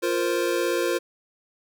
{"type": "chord", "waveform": "square", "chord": "F suspended fourth", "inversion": "none", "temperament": "equal", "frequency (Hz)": [349.2, 466.2, 523.3], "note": ["F4", "Bb4", "C5"], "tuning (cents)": [0, 0, 0], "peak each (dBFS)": [-26, -28, -28], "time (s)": [0.02, 0.99], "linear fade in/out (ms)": 20, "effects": []}